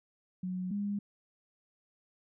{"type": "tone pair in turn", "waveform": "sine", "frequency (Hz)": [183.5, 203.1], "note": ["F#3", "G#3"], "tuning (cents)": [-14, -38], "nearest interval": "major second", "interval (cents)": 176, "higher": "second", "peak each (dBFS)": [-33, -31], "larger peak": "second", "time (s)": [[0.43, 0.71], [0.71, 0.99]], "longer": "neither", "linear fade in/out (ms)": 5, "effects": []}